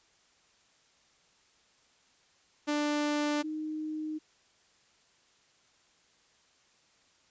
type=tone pair in turn; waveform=sawtooth / sine; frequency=295.6 / 309.5 Hz; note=D4 / D#4; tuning=+11 / -9 cents; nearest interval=minor second; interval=80 cents; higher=second; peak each=-24 / -33 dBFS; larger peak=first; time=2.67-3.43 / 3.43-4.19 s; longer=neither; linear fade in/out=20 ms; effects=white hiss -66 dBFS RMS until 7.3 s + resampled to 16000 Hz